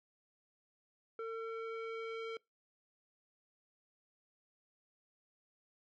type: tone with low-pass filter sweep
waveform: square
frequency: 451.8 Hz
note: A4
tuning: 46 cents sharp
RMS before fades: -42 dBFS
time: 1.19-2.37 s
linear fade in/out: 2 ms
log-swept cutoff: 1400 to 3000 Hz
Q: 1.6
effects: noise-tail reverb RT60 0.2 s tail -24 dB re dry